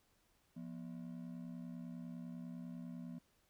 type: ring-modulated tone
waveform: triangle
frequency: 207.7 Hz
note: G#3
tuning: in tune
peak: -40 dBFS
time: 0.56-3.19 s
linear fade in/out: 10 ms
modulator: 35 Hz
effects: pink hiss -75 dBFS RMS until 3.49 s